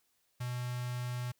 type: tone with notch filter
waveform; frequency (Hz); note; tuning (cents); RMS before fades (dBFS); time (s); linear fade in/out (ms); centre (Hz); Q
square; 123.47; B2; 0; -37; 0.4-1.32; 10; 410; 0.81
effects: white hiss -75 dBFS RMS until 1.39 s